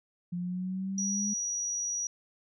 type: exponential sweep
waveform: sine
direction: up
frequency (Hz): 174.61 to 207.7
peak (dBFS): -31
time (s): 0.32-1.34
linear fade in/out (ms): 10
type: tone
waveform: sine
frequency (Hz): 5800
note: F#8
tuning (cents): -35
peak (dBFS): -30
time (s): 0.98-2.07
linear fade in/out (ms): 2
effects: none